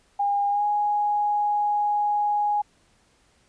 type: tone with pitch glide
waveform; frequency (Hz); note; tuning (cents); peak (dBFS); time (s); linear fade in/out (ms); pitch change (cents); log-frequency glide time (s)
sine; 810 to 829.4; G#5 to G#5; -43 to -3; -20; 0.19-2.62; 10; +40; 0.5-0.64
effects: pink hiss -62 dBFS RMS until 3.48 s + resampled to 22050 Hz